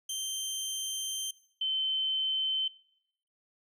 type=tone pair in turn; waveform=20% pulse / sine; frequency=3136 / 3077 Hz; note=G7 / G7; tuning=0 / -33 cents; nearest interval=unison; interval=33 cents; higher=first; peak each=-28 dBFS; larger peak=neither; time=0.09-1.31 / 1.61-2.68 s; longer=first; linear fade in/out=5 ms; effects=noise-tail reverb RT60 0.8 s tail -21 dB re dry